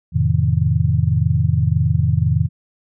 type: chord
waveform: sine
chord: F dominant seventh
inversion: none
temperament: just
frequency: 87.31 / 109.13 / 130.96 / 157.15 Hz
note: F2 / A2 / C3 / Eb3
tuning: 0 / -14 / +2 / +18 cents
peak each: -19 dBFS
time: 0.12-2.49 s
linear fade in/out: 50 ms
effects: none